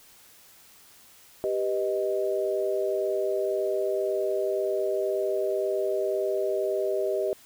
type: chord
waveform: sine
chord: G augmented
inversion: none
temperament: equal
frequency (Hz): 392 / 493.9 / 622.3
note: G4 / B4 / D#5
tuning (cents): 0 / 0 / 0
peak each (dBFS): -27 / -32 / -28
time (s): 1.44-7.33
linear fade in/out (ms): 0
effects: white hiss -54 dBFS RMS until 7.45 s